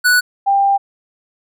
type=tone pair in turn; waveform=square / sine; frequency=1478 / 793.6 Hz; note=F#6 / G5; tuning=-2 / +21 cents; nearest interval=major seventh; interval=1077 cents; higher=first; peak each=-10 dBFS; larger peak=neither; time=0.04-0.21 / 0.46-0.78 s; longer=second; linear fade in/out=20 ms; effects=none